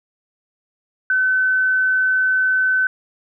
sine tone, 1519 Hz, F#6, 45 cents sharp, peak -14 dBFS, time 1.1-2.87 s, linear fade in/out 2 ms, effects none

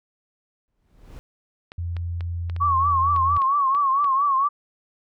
brown noise with exponential growth, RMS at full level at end -37 dBFS, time 0.68-1.19 s, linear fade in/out 0 ms, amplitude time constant 110 ms
clicks, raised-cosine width 0.3 ms, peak -23 dBFS, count 10, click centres 1.719 / 1.967 / 2.208 / 2.498 / 2.564 / 3.163 / 3.366 / 3.419 / 3.749 / 4.044 s
sine tone with pitch glide, 85.9 to 85.36 Hz, F2 to F2, -28 to -39 cents, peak -25 dBFS, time 1.78-3.38 s, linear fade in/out 5 ms, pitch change -11 cents, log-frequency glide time 2.3-2.99 s
sine tone with vibrato, 1108.7 Hz, C#6, in tune, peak -17 dBFS, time 2.6-4.49 s, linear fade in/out 20 ms, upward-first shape triangle, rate 4.4 Hz, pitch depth 110 cents each way
effects none

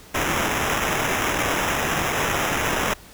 violet noise with sample-and-hold, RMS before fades -23 dBFS, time 0.14-2.94 s, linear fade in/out 10 ms, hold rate 4410 Hz, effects pink hiss -46 dBFS RMS until 3.13 s

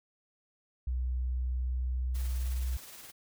sine tone with pitch glide, 62.6 to 63.14 Hz, B1 to B1, +24 to +39 cents, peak -29 dBFS, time 0.87-2.77 s, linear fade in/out 5 ms, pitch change +15 cents, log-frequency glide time 1.34-2.41 s
white noise with tremolo, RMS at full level -47 dBFS, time 2.14-3.12 s, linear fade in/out 20 ms, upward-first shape triangle, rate 19 Hz, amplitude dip 40%
effects none

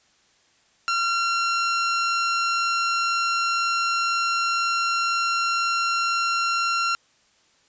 sawtooth tone, 1371 Hz, F6, 32 cents flat, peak -17 dBFS, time 0.88-6.95 s, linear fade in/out 0 ms, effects white hiss -61 dBFS RMS until 7.68 s + resampled to 16000 Hz

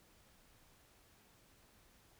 silence, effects pink hiss -67 dBFS RMS until 2.19 s

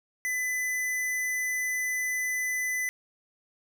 square tone, 2006 Hz, B6, 26 cents sharp, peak -28 dBFS, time 0.25-2.89 s, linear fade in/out 0 ms, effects none

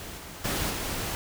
pink noise with level steps, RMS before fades -40 / -42 / -29 / -32 dBFS, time 0-1.15 s, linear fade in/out 0 ms, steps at 0.17 / 0.44 / 0.7 s, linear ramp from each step 10 ms, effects none

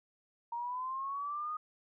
sine linear sweep, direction up, 931 to 1244.5 Hz, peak -35 dBFS, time 0.52-1.57 s, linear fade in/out 5 ms, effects none

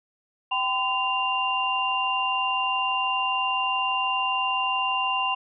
sine tone cluster, 775 / 1018 / 2786 Hz, G5 / C6 / F7, -20 / -48 / -5 cents, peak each -29 / -26 / -26 dBFS, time 0.51-5.35 s, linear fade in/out 10 ms, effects none

